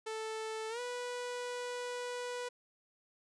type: tone with pitch glide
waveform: sawtooth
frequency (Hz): 440 to 491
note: A4 to B4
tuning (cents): 0 to -10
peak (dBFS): -34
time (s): 0.06-2.49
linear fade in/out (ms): 10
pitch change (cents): +190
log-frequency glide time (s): 0.69-0.8
effects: resampled to 22050 Hz